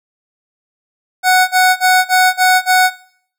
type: tone bursts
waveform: 25% pulse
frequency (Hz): 740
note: F#5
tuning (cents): 0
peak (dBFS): -4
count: 6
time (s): 1.23-2.905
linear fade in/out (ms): 50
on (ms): 250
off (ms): 35
effects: noise-tail reverb RT60 0.6 s tail -19 dB re dry